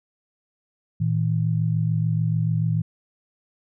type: tone pair together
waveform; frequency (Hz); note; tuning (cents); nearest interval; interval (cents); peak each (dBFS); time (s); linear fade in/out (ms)
sine; 113.14 / 160; A2 / D#3; +49 / +49; tritone; 600; -22; 1-2.82; 10
effects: none